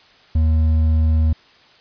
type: tone with hard clipping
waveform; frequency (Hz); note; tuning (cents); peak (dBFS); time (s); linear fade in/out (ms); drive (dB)
triangle; 79; D#2; +27; -14; 0.35-1.33; 5; 8
effects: white hiss -50 dBFS RMS until 1.8 s + resampled to 11025 Hz